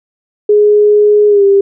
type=tone with pitch glide; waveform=sine; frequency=417.3 to 396.6 Hz; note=G#4 to G4; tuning=+8 to +20 cents; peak=-4 dBFS; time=0.49-1.61 s; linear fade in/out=5 ms; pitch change=-88 cents; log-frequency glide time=1.28-1.44 s; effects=none